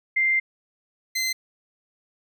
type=tone pair in turn; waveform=sine / 20% pulse; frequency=2093 / 2064 Hz; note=C7 / C7; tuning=0 / -24 cents; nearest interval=unison; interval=24 cents; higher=first; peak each=-18 dBFS; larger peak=neither; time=0.16-0.4 / 1.15-1.33 s; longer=first; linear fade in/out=10 ms; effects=none